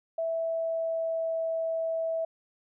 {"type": "tone with pitch glide", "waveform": "sine", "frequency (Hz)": [657, 653.2], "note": ["E5", "E5"], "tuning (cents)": [-6, -16], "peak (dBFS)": -27, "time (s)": [0.18, 2.25], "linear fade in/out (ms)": 5, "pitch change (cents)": -10, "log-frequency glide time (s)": [0.43, 1.41], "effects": []}